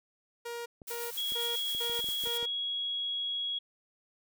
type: tone bursts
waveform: sawtooth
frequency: 471.9 Hz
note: A#4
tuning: 21 cents sharp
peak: -33 dBFS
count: 5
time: 0.45-2.46 s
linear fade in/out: 10 ms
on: 210 ms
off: 240 ms
type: clicks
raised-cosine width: 2 ms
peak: -35 dBFS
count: 10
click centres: 0.818 / 1.321 / 1.749 / 1.897 / 1.992 / 2.043 / 2.088 / 2.238 / 2.272 / 2.428 s
type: noise with tremolo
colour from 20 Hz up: blue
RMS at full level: -39 dBFS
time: 0.87-2.38 s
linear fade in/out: 10 ms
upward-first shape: triangle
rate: 7.5 Hz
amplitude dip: 45%
type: tone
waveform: sine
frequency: 3322 Hz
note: G#7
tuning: in tune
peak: -31 dBFS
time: 1.17-3.59 s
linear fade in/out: 10 ms
effects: none